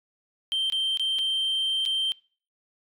sine tone with dropouts, 3136 Hz, G7, in tune, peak -21 dBFS, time 0.52-2.12 s, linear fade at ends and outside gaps 0 ms, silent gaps 0.7-0.723 / 0.973-0.996 / 1.186-1.19 / 1.853-1.86 s, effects noise-tail reverb RT60 0.4 s tail -24 dB re dry + tanh soft clip ceiling -22 dBFS

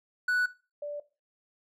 triangle / sine tone pair in turn, 1480 / 585.1 Hz, F#6 / D5, 0 / -7 cents, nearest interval octave + major third, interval 1607 cents, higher first, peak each -22 / -33 dBFS, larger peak first, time 0.28-0.46 / 0.82-1 s, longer neither, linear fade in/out 5 ms, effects noise-tail reverb RT60 0.3 s tail -17 dB re dry

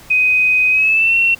sine tone with pitch glide, 2507 to 2718 Hz, D#7 to F7, +12 to -48 cents, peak -10 dBFS, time 0.1-1.35 s, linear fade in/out 10 ms, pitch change +140 cents, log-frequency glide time 0.7-1.15 s, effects pink hiss -41 dBFS RMS until 1.39 s

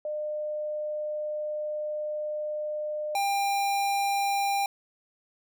sine / square tone pair in turn, 604 / 797.7 Hz, D5 / G5, +48 / +30 cents, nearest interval perfect fourth, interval 482 cents, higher second, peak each -29 / -25 dBFS, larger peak second, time 0.05-3.15 / 3.15-4.66 s, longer first, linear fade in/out 2 ms, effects none

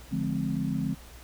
sine chord, D half-diminished seventh, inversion none, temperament equal with one note detuned, 146.83 / 174.61 / 211.6 / 261.6 Hz, D3 / F3 / Ab3 / C4, 0 / 0 / +33 / 0 cents, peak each -32 dBFS, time 0.11-0.95 s, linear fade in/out 20 ms, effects added 60 Hz sine -47 dBFS peak until 1.23 s + pink hiss -51 dBFS RMS until 1.23 s

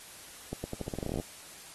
accelerating click train, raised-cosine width 2 ms, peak -21 dBFS, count 16, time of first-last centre 0.53-1.199 s, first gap 110 ms, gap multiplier 0.85, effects white hiss -49 dBFS RMS until 1.74 s + AAC 32 kbps

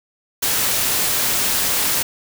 white noise, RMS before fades -19 dBFS, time 0.42-2.03 s, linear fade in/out 10 ms, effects none

